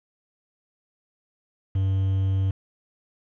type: tone with quantisation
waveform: triangle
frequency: 96.1 Hz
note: G2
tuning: 34 cents flat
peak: -18 dBFS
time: 1.75-2.51 s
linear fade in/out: 5 ms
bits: 7
effects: low-pass 2000 Hz 12 dB/octave

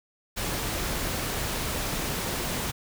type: noise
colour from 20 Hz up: pink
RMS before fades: -30 dBFS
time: 0.36-2.72 s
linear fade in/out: 20 ms
effects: none

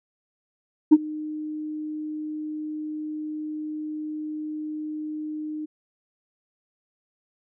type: tone with ADSR envelope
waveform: sine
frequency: 306.2 Hz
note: D#4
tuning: 28 cents flat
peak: -5 dBFS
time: 0.91-5.66 s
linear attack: 19 ms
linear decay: 40 ms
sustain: -24 dB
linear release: 14 ms
effects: tanh soft clip ceiling -6 dBFS

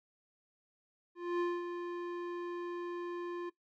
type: tone with ADSR envelope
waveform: square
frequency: 349.2 Hz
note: F4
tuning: in tune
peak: -30 dBFS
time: 1.15-3.5 s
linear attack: 250 ms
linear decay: 220 ms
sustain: -8 dB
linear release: 13 ms
effects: noise-tail reverb RT60 0.1 s tail -17 dB re dry + low-pass 2000 Hz 12 dB/octave

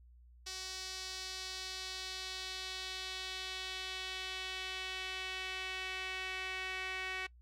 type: tone with band-pass filter sweep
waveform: sawtooth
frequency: 375.2 Hz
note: F#4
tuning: 24 cents sharp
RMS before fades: -42 dBFS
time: 0.46-7.27 s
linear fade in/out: 10 ms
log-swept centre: 5100 to 2300 Hz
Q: 2.1
effects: noise-tail reverb RT60 0.1 s tail -22 dB re dry + added 60 Hz sine -57 dBFS peak until 7.41 s

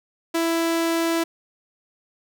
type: tone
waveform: sawtooth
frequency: 331.7 Hz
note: E4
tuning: 11 cents sharp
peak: -16 dBFS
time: 0.34-1.24 s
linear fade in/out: 10 ms
effects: none

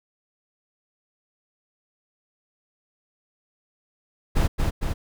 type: noise with echo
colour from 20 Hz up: brown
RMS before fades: -19 dBFS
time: 4.35-4.48 s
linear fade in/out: 20 ms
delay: 230 ms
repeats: 2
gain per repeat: -3 dB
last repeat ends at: 4.94 s
effects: none

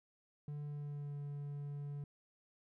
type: tone with pitch glide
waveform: triangle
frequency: 146.83 to 143.89 Hz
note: D3 to D3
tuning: 0 to -35 cents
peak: -39 dBFS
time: 0.48-2.04 s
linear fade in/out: 2 ms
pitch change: -35 cents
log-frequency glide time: 0.62-1.16 s
effects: none

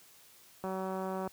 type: click train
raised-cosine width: 1 ms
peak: -24 dBFS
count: 121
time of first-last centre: 0.64-1.275 s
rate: 189 Hz
effects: white hiss -59 dBFS RMS until 1.32 s + high-pass 60 Hz 12 dB/octave

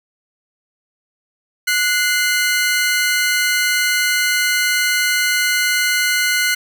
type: tone pair together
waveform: sawtooth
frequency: 1471 / 2080 Hz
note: F#6 / C7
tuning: -11 / -11 cents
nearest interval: tritone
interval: 600 cents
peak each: -14 dBFS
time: 1.67-6.55 s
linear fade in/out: 10 ms
effects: none

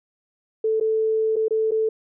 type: tone with dropouts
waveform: sine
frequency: 440 Hz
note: A4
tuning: in tune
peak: -18 dBFS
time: 0.64-1.89 s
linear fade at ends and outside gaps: 5 ms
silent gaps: 0.8-0.809 / 1.359-1.364 / 1.483-1.507 / 1.71-1.717 s
effects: none

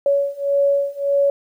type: beating tone pair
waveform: sine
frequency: 561 / 562.7 Hz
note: C#5 / C#5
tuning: +21 / +26 cents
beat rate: 1.7 Hz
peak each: -19 / -18 dBFS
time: 0.06-1.3 s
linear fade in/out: 2 ms
effects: 9-bit

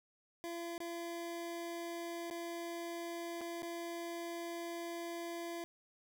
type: tone with dropouts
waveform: 25% pulse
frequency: 340 Hz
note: F4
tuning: 46 cents flat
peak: -37 dBFS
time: 0.44-5.64 s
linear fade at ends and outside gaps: 0 ms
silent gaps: 0.779-0.803 / 2.301-2.31 / 3.409-3.414 / 3.622-3.629 s
effects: none

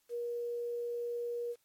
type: tone with quantisation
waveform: sine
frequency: 476.3 Hz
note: A#4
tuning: 37 cents sharp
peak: -34 dBFS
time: 0.09-1.56 s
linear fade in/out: 50 ms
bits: 10
effects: white hiss -74 dBFS RMS until 1.64 s + MP3 64 kbps

